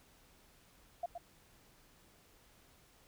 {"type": "tone with echo", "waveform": "sine", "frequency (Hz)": 693, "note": "F5", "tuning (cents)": -14, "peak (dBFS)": -34, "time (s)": [1.03, 1.06], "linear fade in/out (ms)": 5, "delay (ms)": 120, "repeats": 1, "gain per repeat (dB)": -7, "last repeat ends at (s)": 1.18, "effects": ["pink hiss -65 dBFS RMS until 3.07 s"]}